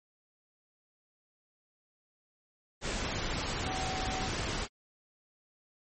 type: tone in noise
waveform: sine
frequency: 755 Hz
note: F#5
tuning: 35 cents sharp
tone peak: -37 dBFS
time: 3.64-4.3 s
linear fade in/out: 50 ms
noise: pink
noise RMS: -34 dBFS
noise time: 2.81-4.68 s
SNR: -6 dB
effects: MP3 32 kbps